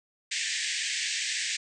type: band-pass noise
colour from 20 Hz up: pink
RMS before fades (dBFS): -31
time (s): 0.31-1.57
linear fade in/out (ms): 10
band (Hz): 1700 to 8400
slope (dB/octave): 96
effects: none